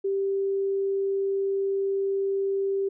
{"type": "tone", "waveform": "sine", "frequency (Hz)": 392, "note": "G4", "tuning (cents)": 0, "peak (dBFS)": -23, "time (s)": [0.04, 2.89], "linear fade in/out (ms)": 10, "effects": []}